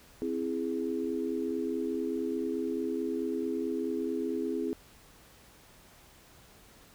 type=chord; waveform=sine; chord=C augmented; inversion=none; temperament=equal with one note detuned; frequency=261.6 / 330.6 / 415.3 Hz; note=C4 / E4 / G#4; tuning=0 / +5 / 0 cents; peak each=-34 dBFS; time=0.22-4.73 s; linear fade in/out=0 ms; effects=pink hiss -57 dBFS RMS until 6.94 s